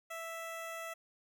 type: tone with notch filter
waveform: 15% pulse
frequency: 659.3 Hz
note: E5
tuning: in tune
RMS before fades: -43 dBFS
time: 0.1-0.94 s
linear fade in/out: 10 ms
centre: 4700 Hz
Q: 1.9
effects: none